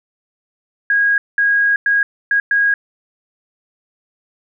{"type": "tone bursts at uneven times", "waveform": "sine", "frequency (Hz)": 1641, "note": "G#6", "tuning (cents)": -21, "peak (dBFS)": -11, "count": 5, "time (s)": [[0.9, 1.18], [1.38, 1.76], [1.86, 2.03], [2.31, 2.4], [2.51, 2.74]], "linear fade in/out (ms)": 2, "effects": []}